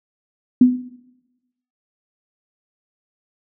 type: tone with exponential decay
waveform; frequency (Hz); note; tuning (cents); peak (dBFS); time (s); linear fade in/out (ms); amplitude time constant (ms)
sine; 250; B3; +21; -4; 0.61-0.89; 5; 60
effects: noise-tail reverb RT60 1.0 s tail -17 dB re dry